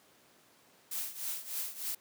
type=noise with tremolo; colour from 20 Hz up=blue; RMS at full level=-35 dBFS; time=0.91-1.95 s; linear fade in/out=5 ms; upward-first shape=triangle; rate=3.3 Hz; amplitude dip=85%; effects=pink hiss -63 dBFS RMS until 2 s + high-pass 200 Hz 12 dB/octave